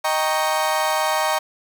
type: chord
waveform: 35% pulse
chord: Eb dominant seventh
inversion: none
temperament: equal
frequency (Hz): 622.3 / 784 / 932.3 / 1108.7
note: Eb5 / G5 / Bb5 / Db6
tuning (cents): 0 / 0 / 0 / 0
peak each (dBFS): -22 / -23 / -22 / -24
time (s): 0.04-1.39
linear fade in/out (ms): 10
effects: 8-bit